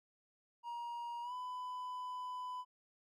triangle tone with pitch glide, 947 to 1000.4 Hz, A#5 to B5, +27 to +22 cents, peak -39 dBFS, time 0.63-2.65 s, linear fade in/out 50 ms, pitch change +95 cents, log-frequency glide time 1.22-1.33 s, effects none

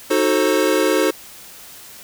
square chord, D# diminished seventh, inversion none, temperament equal with one note detuned, 311.1 / 370 / 440 / 532.7 Hz, D#4 / F#4 / A4 / C5, 0 / 0 / 0 / +31 cents, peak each -21 dBFS, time 0.1-1.11 s, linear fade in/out 10 ms, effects white hiss -40 dBFS RMS until 2.03 s

